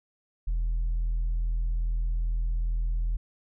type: tone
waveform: sine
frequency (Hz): 41.21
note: E1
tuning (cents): 0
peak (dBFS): -22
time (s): 0.47-3.17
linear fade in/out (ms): 10
effects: tanh soft clip ceiling -23 dBFS